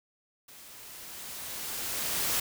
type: noise with level ramp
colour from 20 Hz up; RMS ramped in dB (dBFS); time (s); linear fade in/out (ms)
white; -51 to -28; 0.48-2.4; 5
effects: none